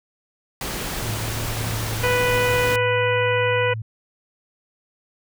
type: noise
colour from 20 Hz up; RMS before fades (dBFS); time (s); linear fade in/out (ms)
pink; -28; 0.61-2.76; 2
type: tone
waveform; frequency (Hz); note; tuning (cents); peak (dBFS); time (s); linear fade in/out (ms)
sine; 110.4; A2; +6; -26; 1.02-3.82; 5
type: harmonic tone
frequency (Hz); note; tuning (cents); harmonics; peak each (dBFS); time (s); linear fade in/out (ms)
493.9; B4; 0; 1 / 2 / 3 / 4 / 5 / 6; -20 / -26 / -27 / -27 / -27 / -32; 2.03-3.74; 10
effects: none